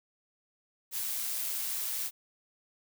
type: noise with amplitude modulation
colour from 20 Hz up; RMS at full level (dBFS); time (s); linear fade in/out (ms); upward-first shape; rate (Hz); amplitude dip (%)
blue; -33; 0.91-2.11; 50; sine; 122; 25
effects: none